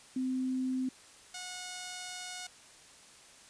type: tone pair in turn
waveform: sine / 5% pulse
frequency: 258.2 / 728.4 Hz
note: C4 / F#5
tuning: -23 / -27 cents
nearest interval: octave + tritone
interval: 1796 cents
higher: second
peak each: -30 / -29 dBFS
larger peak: second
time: 0.16-0.89 / 1.34-2.47 s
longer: second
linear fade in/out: 5 ms
effects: white hiss -56 dBFS RMS until 3.49 s + resampled to 22050 Hz